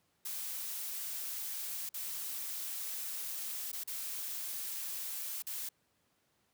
blue noise with dropouts, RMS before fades -40 dBFS, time 0.25-5.69 s, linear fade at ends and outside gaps 5 ms, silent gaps 1.892-1.941 / 3.717-3.729 / 3.837-3.875 / 5.423-5.467 s, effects pink hiss -75 dBFS RMS until 6.53 s + high-pass 100 Hz 12 dB/octave

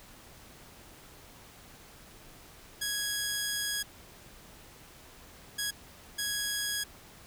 10% pulse tone bursts at uneven times, 1661.2 Hz, G#6, in tune, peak -22 dBFS, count 3, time 2.81-3.83 / 5.58-5.71 / 6.18-6.84 s, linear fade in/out 10 ms, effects pink hiss -53 dBFS RMS until 7.26 s

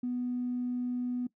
triangle tone with tanh clipping, 246.9 Hz, B3, in tune, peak -30 dBFS, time 0.03-1.27 s, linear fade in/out 5 ms, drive 4 dB, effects noise-tail reverb RT60 0.1 s tail -19 dB re dry

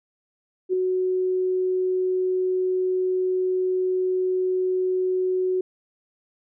sine tone with ADSR envelope, 370 Hz, F#4, in tune, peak -17 dBFS, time 0.69-5.61 s, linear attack 42 ms, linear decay 3 ms, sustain -3 dB, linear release 4 ms, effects none

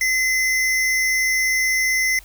square tone pair together, 2044 / 5463 Hz, C7 / F8, -41 / -39 cents, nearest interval octave + perfect fourth, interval 1702 cents, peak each -18 / -29 dBFS, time 0.01-2.19 s, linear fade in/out 2 ms, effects added 50 Hz sine -44 dBFS peak until 2.24 s + white hiss -49 dBFS RMS until 2.24 s

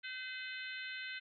harmonic tone with a mistuned harmonic, 512 Hz, C5, 38 cents flat, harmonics 3 / 4 / 5 / 6 / 7 / 8, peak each -45 / -47 / -49 / -51 / -52 / -53 dBFS, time 0.03-1.2 s, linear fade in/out 20 ms, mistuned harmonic 6, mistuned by -16 cents, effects none

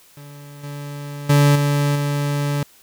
40% pulse tone with level steps, 144.2 Hz, D3, 31 cents flat, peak -36 / -28 / -10 / -15 / -18 dBFS, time 0.17-2.63 s, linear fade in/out 2 ms, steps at 0.63 / 1.29 / 1.55 / 1.95 s, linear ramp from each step 10 ms, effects white hiss -51 dBFS RMS until 2.82 s

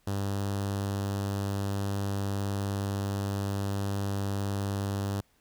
sawtooth tone with notch filter, 99.5 Hz, G2, 26 cents sharp, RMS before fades -31 dBFS, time 0.07-5.21 s, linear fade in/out 5 ms, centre 2200 Hz, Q 1.6, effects pink hiss -68 dBFS RMS until 5.4 s

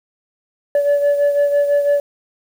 sine beating tone pair, 574 / 580 Hz, D5 / D5, -40 / -22 cents, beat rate 6 Hz, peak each -11 / -18 dBFS, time 0.75-2 s, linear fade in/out 2 ms, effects tanh soft clip ceiling -10 dBFS + 7-bit

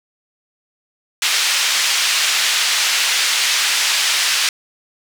pink band-pass noise, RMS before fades -17 dBFS, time 1.22-4.49 s, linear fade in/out 2 ms, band 2200 to 6700 Hz, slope 12 dB/octave, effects none

